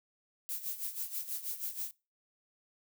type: noise with tremolo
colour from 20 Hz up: violet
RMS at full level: -36 dBFS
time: 0.49-1.91 s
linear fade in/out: 0 ms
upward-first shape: sine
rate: 6.2 Hz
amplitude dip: 75%
effects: noise-tail reverb RT60 0.3 s tail -23 dB re dry